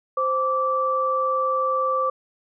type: tone pair together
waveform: sine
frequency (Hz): 522.1 / 1164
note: C5 / D6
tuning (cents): -4 / -16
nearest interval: octave + major second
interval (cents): 1388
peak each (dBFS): -24 / -21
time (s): 0.17-2.1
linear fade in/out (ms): 5
effects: none